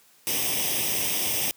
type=noise with comb filter; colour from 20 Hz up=white; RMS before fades=-26 dBFS; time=0.27-1.51 s; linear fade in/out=0 ms; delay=0.35 ms; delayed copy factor=+0.8; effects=white hiss -58 dBFS RMS until 1.56 s + high-pass 100 Hz 12 dB/octave